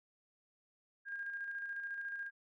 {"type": "tone with tremolo", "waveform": "sine", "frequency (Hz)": 1616, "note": "G#6", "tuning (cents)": -48, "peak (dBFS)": -38, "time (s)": [1.05, 2.31], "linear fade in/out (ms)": 50, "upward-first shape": "square", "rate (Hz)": 14, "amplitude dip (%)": 35, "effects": []}